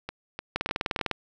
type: two click trains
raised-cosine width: 0.3 ms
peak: -10 / -17 dBFS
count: 12 / 4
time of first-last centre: 0.56-1.113 / 0.09-0.991 s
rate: 19.9 / 3.33 Hz
effects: none